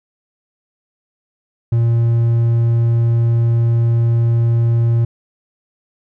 triangle tone, 116.54 Hz, A#2, in tune, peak -9 dBFS, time 1.72-5.05 s, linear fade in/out 5 ms, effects none

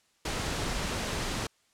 pink noise, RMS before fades -32 dBFS, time 0.25-1.47 s, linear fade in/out 5 ms, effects white hiss -68 dBFS RMS until 1.73 s + low-pass 8000 Hz 12 dB/octave

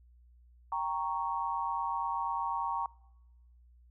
sine chord, G diminished, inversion none, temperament equal, 784 / 932.3 / 1108.7 Hz, G5 / Bb5 / Db6, 0 / 0 / 0 cents, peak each -38 / -33 / -35 dBFS, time 0.72-2.86 s, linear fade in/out 2 ms, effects noise-tail reverb RT60 1.0 s tail -25 dB re dry + added 60 Hz sine -57 dBFS peak until 3.9 s

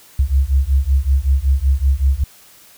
sine beating tone pair, 65.41 / 70.71 Hz, C2 / C#2, 0 / +35 cents, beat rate 5.3 Hz, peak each -15 dBFS, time 0.19-2.24 s, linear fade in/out 5 ms, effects white hiss -46 dBFS RMS until 2.77 s

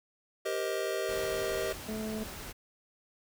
square chord, C minor seventh, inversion second, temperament just, 392.4 / 470.9 / 523.3 / 627.9 Hz, G4 / Bb4 / C5 / Eb5, +2 / +18 / 0 / +16 cents, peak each -36 / -38 / -40 / -36 dBFS, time 0.45-1.73 s, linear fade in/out 10 ms
pink noise, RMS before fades -43 dBFS, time 1.08-2.53 s, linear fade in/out 20 ms
harmonic tone, 217.1 Hz, A3, 23 cents flat, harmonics 1 / 2 / 3, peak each -35 / -40 / -43 dBFS, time 1.88-2.24 s, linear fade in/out 10 ms
effects none

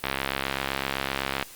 click train, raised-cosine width 0.3 ms, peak -9 dBFS, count 95, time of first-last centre 0.04-1.426 s, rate 67.8 Hz, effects white hiss -46 dBFS RMS until 1.55 s + Opus 32 kbps

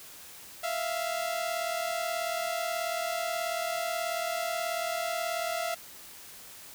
sawtooth tone pair together, 656.6 / 695 Hz, E5 / F5, -7 / -9 cents, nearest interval minor second, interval 98 cents, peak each -29 / -29 dBFS, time 0.63-5.75 s, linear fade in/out 10 ms, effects white hiss -48 dBFS RMS until 6.74 s

